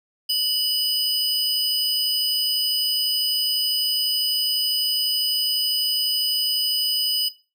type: tone pair together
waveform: square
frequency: 2960 / 4986 Hz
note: F#7 / D#8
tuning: 0 / +3 cents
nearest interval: major sixth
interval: 903 cents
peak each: -25 / -21 dBFS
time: 0.29-7.29 s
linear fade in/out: 10 ms
effects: noise-tail reverb RT60 0.3 s tail -17 dB re dry